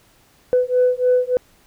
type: beating tone pair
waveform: sine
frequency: 498.3 / 501.7 Hz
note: B4 / B4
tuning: +15 / +27 cents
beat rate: 3.4 Hz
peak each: -16 dBFS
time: 0.53-1.37 s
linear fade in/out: 0 ms
effects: tanh soft clip ceiling -8 dBFS + pink hiss -55 dBFS RMS until 1.66 s